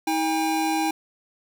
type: tone pair together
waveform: square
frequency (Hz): 318.6 / 806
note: D#4 / G5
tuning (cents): +41 / +48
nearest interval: octave + major third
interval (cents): 1607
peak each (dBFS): -25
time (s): 0.07-0.91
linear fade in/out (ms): 5
effects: none